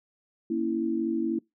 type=chord; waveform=sine; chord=A# diminished; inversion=none; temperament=equal; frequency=233.1 / 277.2 / 329.6 Hz; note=A#3 / C#4 / E4; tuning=0 / 0 / 0 cents; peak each=-30 / -33 / -27 dBFS; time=0.5-1.39 s; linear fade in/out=5 ms; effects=noise-tail reverb RT60 0.2 s tail -25 dB re dry